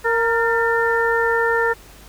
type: harmonic tone with a mistuned harmonic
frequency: 463.1 Hz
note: A#4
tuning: 11 cents flat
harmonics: 1 / 2 / 3 / 4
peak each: -19 / -23 / -23 / -21 dBFS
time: 0.04-1.74 s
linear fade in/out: 20 ms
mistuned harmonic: 4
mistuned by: -51 cents
effects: added 50 Hz sine -44 dBFS peak until 2.08 s + pink hiss -45 dBFS RMS until 2.08 s